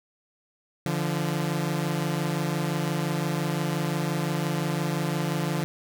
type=tone pair together; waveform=sawtooth; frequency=146.5 / 172.28 Hz; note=D3 / F3; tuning=-4 / -23 cents; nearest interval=minor third; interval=281 cents; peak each=-24 dBFS; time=0.86-5.64 s; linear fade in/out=0 ms; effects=none